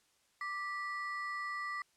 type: ring-modulated tone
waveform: triangle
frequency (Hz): 1568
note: G6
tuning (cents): 0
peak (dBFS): -32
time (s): 0.41-1.82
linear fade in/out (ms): 2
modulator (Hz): 391
effects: white hiss -72 dBFS RMS until 1.96 s + low-pass 9000 Hz 12 dB/octave